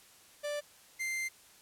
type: tone pair in turn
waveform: 45% pulse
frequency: 587.3 / 2089 Hz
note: D5 / C7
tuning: 0 / -3 cents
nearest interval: octave + minor seventh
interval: 2197 cents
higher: second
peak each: -34 / -33 dBFS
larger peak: second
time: 0.43-0.61 / 0.99-1.29 s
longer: second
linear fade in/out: 20 ms
effects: white hiss -59 dBFS RMS until 1.61 s + low-pass 12000 Hz 12 dB/octave